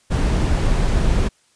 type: noise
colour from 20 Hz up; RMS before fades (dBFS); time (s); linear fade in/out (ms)
brown; -17; 0.1-1.29; 20
effects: white hiss -59 dBFS RMS until 1.55 s + resampled to 22050 Hz